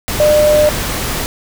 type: tone in noise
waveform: sine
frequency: 600 Hz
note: D5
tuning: 37 cents sharp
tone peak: -7 dBFS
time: 0.2-0.69 s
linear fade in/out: 0 ms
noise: pink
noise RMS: -19 dBFS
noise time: 0.08-1.26 s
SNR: +9 dB
effects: none